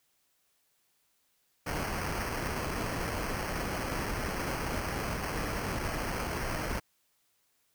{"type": "noise with sample-and-hold", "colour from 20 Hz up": "pink", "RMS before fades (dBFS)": -34, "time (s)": [1.66, 6.8], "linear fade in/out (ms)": 10, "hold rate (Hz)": 3675, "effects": ["white hiss -73 dBFS RMS until 7.74 s"]}